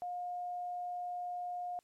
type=tone; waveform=sine; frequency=713 Hz; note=F5; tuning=36 cents sharp; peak=-37 dBFS; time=0.02-1.79 s; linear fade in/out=0 ms; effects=white hiss -75 dBFS RMS until 1.83 s + low-pass 11000 Hz 12 dB/octave